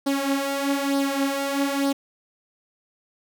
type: tone with flanger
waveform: sawtooth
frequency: 277.2 Hz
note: C#4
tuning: in tune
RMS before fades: -24 dBFS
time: 0.06-1.93 s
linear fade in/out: 10 ms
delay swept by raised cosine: 0.2 to 5.8 ms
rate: 1.1 Hz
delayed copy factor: +0.65
effects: none